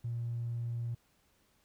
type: tone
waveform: triangle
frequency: 117.9 Hz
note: A#2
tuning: 20 cents sharp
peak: -30 dBFS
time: 0.04-0.95 s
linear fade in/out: 10 ms
effects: tanh soft clip ceiling -31 dBFS + pink hiss -71 dBFS RMS until 1.64 s